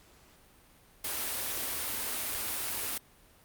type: band-stop noise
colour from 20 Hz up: white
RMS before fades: -34 dBFS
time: 1.04-2.98 s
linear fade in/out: 5 ms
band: 120 to 200 Hz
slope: 96 dB/octave
effects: pink hiss -60 dBFS RMS until 3.44 s + Opus 48 kbps